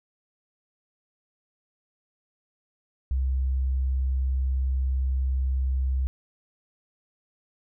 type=tone; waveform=sine; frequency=65.5 Hz; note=C2; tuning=2 cents sharp; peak=-22 dBFS; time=3.11-6.07 s; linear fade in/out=0 ms; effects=none